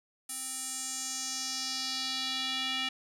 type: tone with band-pass filter sweep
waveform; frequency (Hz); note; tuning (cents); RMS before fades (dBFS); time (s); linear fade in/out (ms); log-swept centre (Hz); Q
square; 261.6; C4; 0; -35; 0.29-2.89; 5; 9700 to 3000; 2.8
effects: none